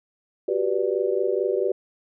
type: chord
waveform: sine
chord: G major seventh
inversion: third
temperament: just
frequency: 367.5 / 392 / 490 / 588 Hz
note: F#4 / G4 / B4 / D5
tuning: -12 / 0 / -14 / +2 cents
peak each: -27 / -24 / -26 / -29 dBFS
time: 0.48-1.72 s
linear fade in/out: 5 ms
effects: none